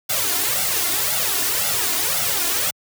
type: noise with flanger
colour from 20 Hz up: white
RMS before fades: -21 dBFS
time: 0.09-2.71 s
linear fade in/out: 10 ms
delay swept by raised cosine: 1.4 to 2.9 ms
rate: 1.9 Hz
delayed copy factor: +0.85
effects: high-pass 80 Hz 12 dB/octave